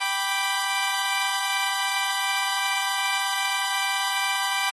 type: chord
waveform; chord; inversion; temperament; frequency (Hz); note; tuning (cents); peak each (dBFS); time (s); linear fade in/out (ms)
15% pulse; G major; none; equal; 784 / 987.8 / 1174.7; G5 / B5 / D6; 0 / 0 / 0; -21 / -21 / -24; 0-4.71; 20
effects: AAC 32 kbps